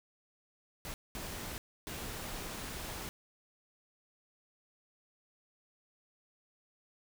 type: noise bursts at uneven times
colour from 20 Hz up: pink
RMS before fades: -42 dBFS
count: 3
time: 0.85-0.94 / 1.15-1.58 / 1.87-3.09 s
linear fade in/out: 0 ms
effects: none